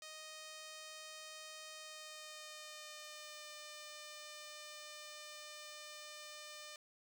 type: tone with pitch glide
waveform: 5% pulse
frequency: 622.3 to 601.1 Hz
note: D#5 to D5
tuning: 0 to +40 cents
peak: -38 dBFS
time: 0.02-6.76 s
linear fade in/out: 2 ms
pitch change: -60 cents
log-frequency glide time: 1.74-3.48 s
effects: none